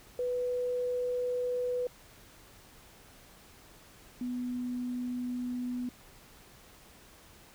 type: tone pair in turn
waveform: sine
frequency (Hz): 494.7 / 247.3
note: B4 / B3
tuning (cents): +3 / +3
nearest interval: octave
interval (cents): 1200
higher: first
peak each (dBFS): -29 / -32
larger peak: first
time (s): 0.19-1.87 / 4.21-5.89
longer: neither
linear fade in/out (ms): 2
effects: pink hiss -56 dBFS RMS until 7.54 s